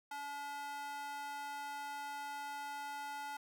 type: tone with high-pass filter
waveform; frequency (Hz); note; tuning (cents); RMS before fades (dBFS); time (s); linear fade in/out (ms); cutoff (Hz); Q
square; 286.7; D4; -42; -44; 0.11-3.37; 5; 1000; 4.7
effects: none